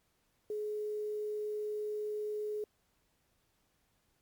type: tone with quantisation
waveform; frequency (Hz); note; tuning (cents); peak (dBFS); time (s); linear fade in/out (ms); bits
sine; 422.6; G#4; +30; -34; 0.5-2.64; 2; 10
effects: pink hiss -75 dBFS RMS until 4.21 s + MP3 96 kbps